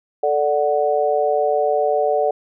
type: chord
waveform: sine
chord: D major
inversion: second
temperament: equal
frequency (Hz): 440 / 587.3 / 740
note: A4 / D5 / F#5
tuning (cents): 0 / 0 / 0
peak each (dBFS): -20 / -19 / -20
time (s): 0.23-2.31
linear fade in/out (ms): 5
effects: none